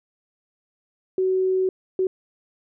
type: tone bursts at uneven times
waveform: sine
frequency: 375 Hz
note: F#4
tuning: 23 cents sharp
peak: -18 dBFS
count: 2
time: 1.18-1.69 / 1.99-2.07 s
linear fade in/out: 2 ms
effects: none